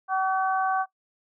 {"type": "harmonic tone", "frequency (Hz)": 380.1, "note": "F#4", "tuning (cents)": 47, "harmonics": [2, 3, 4], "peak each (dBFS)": [-24, -27, -31], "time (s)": [0.08, 0.86], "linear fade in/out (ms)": 50, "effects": ["noise-tail reverb RT60 0.1 s tail -19 dB re dry"]}